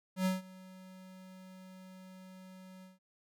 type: tone with ADSR envelope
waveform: square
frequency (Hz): 186.7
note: F#3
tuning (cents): +16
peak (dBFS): -28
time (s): 0.16-2.99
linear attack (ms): 95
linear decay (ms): 160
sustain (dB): -23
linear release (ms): 160
effects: none